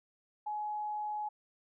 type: tone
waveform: sine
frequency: 843 Hz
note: G#5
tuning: 26 cents sharp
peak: -34 dBFS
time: 0.46-1.29 s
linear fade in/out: 10 ms
effects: none